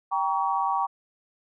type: chord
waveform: sine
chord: G diminished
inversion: none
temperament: just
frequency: 784 / 940.8 / 1128.9 Hz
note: G5 / Bb5 / Db6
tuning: 0 / +16 / +31 cents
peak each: -27 dBFS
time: 0.11-0.87 s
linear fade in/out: 20 ms
effects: none